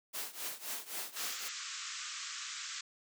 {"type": "noise with tremolo", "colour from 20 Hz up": "white", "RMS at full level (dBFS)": -38, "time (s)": [0.13, 1.49], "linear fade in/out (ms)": 20, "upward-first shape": "triangle", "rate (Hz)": 3.8, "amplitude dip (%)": 90}
{"type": "band-pass noise", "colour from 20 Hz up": "white", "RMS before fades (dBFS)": -43, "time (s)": [1.16, 2.81], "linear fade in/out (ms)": 5, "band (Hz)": [1100, 7700], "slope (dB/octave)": 96}
{"effects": ["high-pass 300 Hz 12 dB/octave"]}